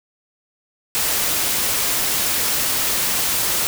white noise, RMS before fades -20 dBFS, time 0.95-3.67 s, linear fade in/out 0 ms, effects none

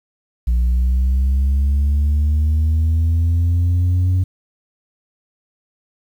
sine linear sweep, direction up, 59.1 to 92.5 Hz, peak -10 dBFS, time 0.47-4.24 s, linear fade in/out 10 ms, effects tanh soft clip ceiling -12 dBFS + 8-bit

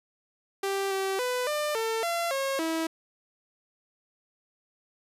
sawtooth tone with pitch steps, 392.1 / 386.2 / 498.9 / 598 / 449 / 682 / 543 / 324.6 Hz, G4 / G4 / B4 / D5 / A4 / F5 / C#5 / E4, 0 / -26 / +17 / +31 / +35 / -41 / -36 / -27 cents, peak -23 dBFS, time 0.63-2.87 s, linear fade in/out 5 ms, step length 280 ms, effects resampled to 32000 Hz

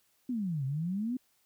sine exponential two-way sweep, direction down then up, 261.6 to 129.6 to 261.6 Hz, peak -30 dBFS, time 0.29-1.17 s, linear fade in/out 5 ms, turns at 0.65 s, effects white hiss -71 dBFS RMS until 1.45 s

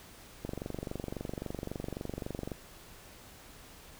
click train, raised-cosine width 2 ms, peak -23 dBFS, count 50, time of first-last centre 0.45-2.518 s, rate 23.7 Hz, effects pink hiss -53 dBFS RMS until 3.99 s

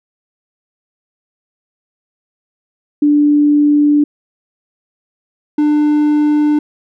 sine / triangle tone pair in turn, 293.7 / 298.3 Hz, D4 / D4, 0 / +27 cents, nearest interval unison, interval 27 cents, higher second, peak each -7 dBFS, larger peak neither, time 3.02-4.04 / 5.58-6.59 s, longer first, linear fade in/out 5 ms, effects none

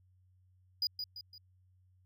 triangle tone with echo, 4917 Hz, D#8, 21 cents flat, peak -28 dBFS, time 0.82-0.87 s, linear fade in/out 2 ms, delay 170 ms, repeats 3, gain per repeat -7 dB, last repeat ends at 1.38 s, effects added 92 Hz sine -64 dBFS peak until 2.05 s

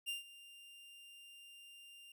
45% pulse tone with ADSR envelope, 2794 Hz, F7, in tune, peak -37 dBFS, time 0.06-2.12 s, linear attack 29 ms, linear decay 140 ms, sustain -18 dB, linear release 3 ms, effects none

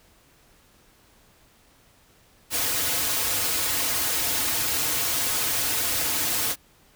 white noise with comb filter, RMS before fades -25 dBFS, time 2.5-6.56 s, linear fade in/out 50 ms, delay 5.1 ms, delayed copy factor -1, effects pink hiss -58 dBFS RMS until 6.95 s

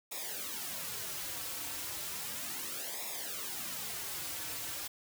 white noise with flanger, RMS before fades -40 dBFS, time 0.11-4.88 s, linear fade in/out 10 ms, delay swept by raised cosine 0.66 to 4.96 ms, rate 0.34 Hz, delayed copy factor -0.8, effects none

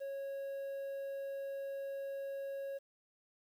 triangle tone with quantisation, 550 Hz, C#5, 14 cents flat, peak -37 dBFS, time 0-2.79 s, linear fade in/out 20 ms, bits 11, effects none

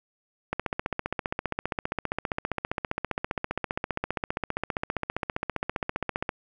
click train, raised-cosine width 0.5 ms, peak -12 dBFS, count 88, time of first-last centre 0.53-6.292 s, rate 15.1 Hz, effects none

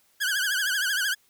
sawtooth tone with vibrato, 1568 Hz, G6, in tune, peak -20 dBFS, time 0.2-1.15 s, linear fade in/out 20 ms, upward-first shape triangle, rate 13 Hz, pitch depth 150 cents each way, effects white hiss -64 dBFS RMS until 1.29 s

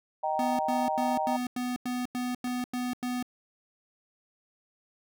sine chord, Eb major, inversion none, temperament just, 622.3 / 777.8 / 933.4 Hz, Eb5 / G5 / Bb5, 0 / -14 / +2 cents, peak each -32 / -29 / -32 dBFS, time 0.23-1.37 s, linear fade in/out 10 ms
square tone bursts, 248.2 Hz, B3, 9 cents sharp, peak -30 dBFS, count 10, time 0.39-3.227 s, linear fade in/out 2 ms, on 200 ms, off 93 ms
clicks, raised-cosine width 0.5 ms, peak -31 / -38 dBFS, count 2, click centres 2.474 / 2.596 s
effects none

